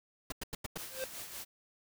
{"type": "noise bursts", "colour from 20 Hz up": "pink", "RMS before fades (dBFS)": -38, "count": 5, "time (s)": [0.3, 0.778], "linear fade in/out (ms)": 5, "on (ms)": 22, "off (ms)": 92}
{"type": "noise with tremolo", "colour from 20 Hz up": "white", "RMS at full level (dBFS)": -43, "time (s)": [0.77, 1.45], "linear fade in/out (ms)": 20, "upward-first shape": "sine", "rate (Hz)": 5.3, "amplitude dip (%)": 50}
{"type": "tone with exponential growth", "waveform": "square", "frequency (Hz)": 523, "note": "C5", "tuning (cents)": -1, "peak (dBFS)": -33, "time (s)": [0.85, 1.04], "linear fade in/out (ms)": 0, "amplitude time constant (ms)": 41}
{"effects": []}